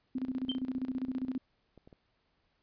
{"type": "tone with tremolo", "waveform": "sine", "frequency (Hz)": 258.2, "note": "C4", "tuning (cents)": -23, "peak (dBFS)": -30, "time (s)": [0.15, 1.38], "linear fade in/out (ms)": 5, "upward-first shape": "square", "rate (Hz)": 15, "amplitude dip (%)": 75}
{"type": "tone with exponential decay", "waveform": "sine", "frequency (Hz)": 3125, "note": "G7", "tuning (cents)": -6, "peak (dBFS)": -30, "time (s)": [0.49, 0.61], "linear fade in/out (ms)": 5, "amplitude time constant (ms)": 24}
{"type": "clicks", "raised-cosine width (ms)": 2, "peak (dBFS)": -40, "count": 3, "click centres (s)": [1.777, 1.875, 1.928]}
{"effects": ["pink hiss -75 dBFS RMS until 2.62 s", "resampled to 11025 Hz"]}